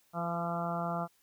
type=harmonic tone with a mistuned harmonic; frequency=170.7 Hz; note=F3; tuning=39 cents flat; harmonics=1 / 2 / 3 / 4 / 5 / 6 / 7 / 8; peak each=-36 / -46 / -44 / -36 / -41 / -45 / -40 / -42 dBFS; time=0.13-1.08 s; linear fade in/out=50 ms; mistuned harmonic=3; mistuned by=-19 cents; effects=white hiss -69 dBFS RMS until 1.22 s